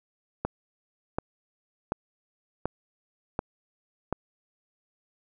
click train, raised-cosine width 1 ms, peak -13 dBFS, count 6, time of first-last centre 0.45-4.126 s, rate 1.36 Hz, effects none

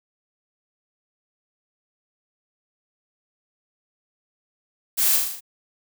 blue noise with echo, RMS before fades -21 dBFS, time 4.97-5.18 s, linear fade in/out 20 ms, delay 38 ms, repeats 6, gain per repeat -3 dB, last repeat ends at 5.408 s, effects none

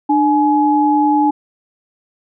sine tone pair together, 298.3 / 843.7 Hz, D4 / G#5, +27 / +27 cents, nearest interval octave + tritone, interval 1800 cents, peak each -13 dBFS, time 0.09-1.31 s, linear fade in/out 10 ms, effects none

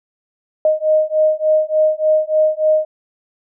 sine beating tone pair, 619 / 622.4 Hz, D#5 / D#5, -9 / 0 cents, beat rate 3.4 Hz, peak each -15 dBFS, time 0.65-2.85 s, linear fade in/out 2 ms, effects none

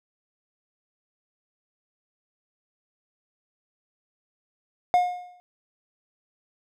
triangle tone with exponential decay, 717 Hz, F5, 45 cents sharp, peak -12 dBFS, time 4.94-5.4 s, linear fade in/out 0 ms, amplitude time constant 100 ms, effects none

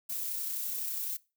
violet noise with amplitude modulation, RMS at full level -34 dBFS, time 0.09-1.17 s, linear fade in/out 10 ms, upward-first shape sine, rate 31.9 Hz, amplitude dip 25%, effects noise-tail reverb RT60 0.3 s tail -22 dB re dry

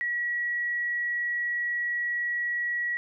sine tone, 1923 Hz, B6, 47 cents flat, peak -26 dBFS, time 0.01-2.97 s, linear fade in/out 0 ms, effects none

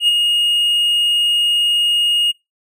triangle tone with ADSR envelope, 2861 Hz, F7, 41 cents sharp, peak -7 dBFS, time 0-2.32 s, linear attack 80 ms, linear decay 22 ms, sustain -4 dB, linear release 16 ms, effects noise-tail reverb RT60 0.2 s tail -21 dB re dry

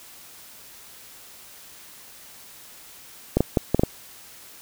clicks, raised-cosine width 2 ms, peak -4 dBFS, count 6, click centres 3.37 / 3.406 / 3.572 / 3.746 / 3.795 / 3.835 s, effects white hiss -46 dBFS RMS until 4.61 s

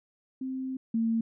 sine tone pair in turn, 261.6 / 226.9 Hz, C4 / A#3, 0 / -47 cents, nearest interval major second, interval 247 cents, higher first, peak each -31 / -24 dBFS, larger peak second, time 0.41-0.77 / 0.94-1.21 s, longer first, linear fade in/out 5 ms, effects none

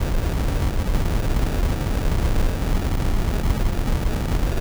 brown noise with sample-and-hold, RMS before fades -20 dBFS, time 0-4.6 s, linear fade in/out 10 ms, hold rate 1050 Hz, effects none

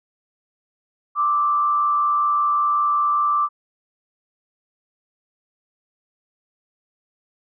sine tone with frequency modulation, 1174.7 Hz, D6, in tune, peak -16 dBFS, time 1.15-3.49 s, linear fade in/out 50 ms, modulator 102 Hz, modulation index 0.51, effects none

